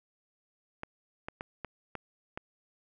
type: clicks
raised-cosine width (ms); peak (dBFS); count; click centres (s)
0.5; -22; 6; 0.834 / 1.285 / 1.409 / 1.647 / 1.953 / 2.375
effects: none